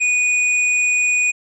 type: tone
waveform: square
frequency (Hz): 2469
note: D#7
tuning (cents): -14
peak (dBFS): -15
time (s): 0-1.32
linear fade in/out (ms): 20
effects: resampled to 24000 Hz